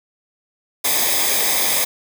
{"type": "noise with comb filter", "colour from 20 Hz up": "white", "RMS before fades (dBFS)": -18, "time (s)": [0.84, 1.85], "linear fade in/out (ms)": 10, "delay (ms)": 0.7, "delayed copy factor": -0.7, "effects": []}